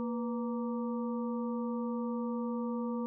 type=harmonic tone with a mistuned harmonic; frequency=233.1 Hz; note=A#3; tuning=in tune; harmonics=1 / 2 / 4 / 5; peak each=-33 / -39 / -45 / -47 dBFS; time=0-3.06 s; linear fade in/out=0 ms; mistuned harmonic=2; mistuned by=+87 cents; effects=none